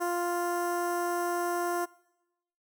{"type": "tone with notch filter", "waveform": "15% pulse", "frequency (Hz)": 349.2, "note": "F4", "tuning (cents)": 0, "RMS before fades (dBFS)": -30, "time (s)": [0, 1.86], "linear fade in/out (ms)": 20, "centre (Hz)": 3500, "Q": 0.56, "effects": ["noise-tail reverb RT60 0.9 s tail -22 dB re dry"]}